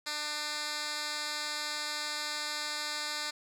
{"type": "tone with band-pass filter", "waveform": "10% pulse", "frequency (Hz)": 298.9, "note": "D4", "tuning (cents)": 31, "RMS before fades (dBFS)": -36, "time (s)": [0.06, 3.31], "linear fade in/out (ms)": 10, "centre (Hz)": 4600, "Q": 1.1, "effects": []}